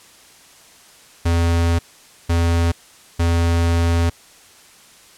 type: tone bursts at uneven times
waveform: square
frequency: 84.6 Hz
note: E2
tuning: 45 cents sharp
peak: -15 dBFS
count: 3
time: 1.25-1.79 / 2.29-2.72 / 3.19-4.1 s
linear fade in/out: 10 ms
effects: white hiss -47 dBFS RMS until 5.17 s + low-pass 10000 Hz 12 dB/octave